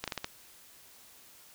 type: slowing click train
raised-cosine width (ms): 0.2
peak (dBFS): -16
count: 5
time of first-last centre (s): 0.04-0.244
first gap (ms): 37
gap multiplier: 1.22
effects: white hiss -56 dBFS RMS until 1.54 s